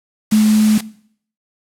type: tone in noise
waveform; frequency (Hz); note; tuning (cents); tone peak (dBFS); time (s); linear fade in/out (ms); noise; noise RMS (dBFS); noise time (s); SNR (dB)
sine; 214.8; A3; -41; -8; 0.32-0.78; 5; white; -25; 0.31-0.81; +14
effects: noise-tail reverb RT60 0.6 s tail -19 dB re dry + low-pass 11000 Hz 12 dB/octave